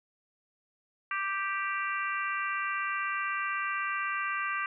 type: harmonic tone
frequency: 392 Hz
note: G4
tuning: in tune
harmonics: 3 / 4 / 5 / 6 / 7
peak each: -33 / -35 / -37 / -39 / -40 dBFS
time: 1.11-4.66 s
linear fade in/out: 2 ms
effects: none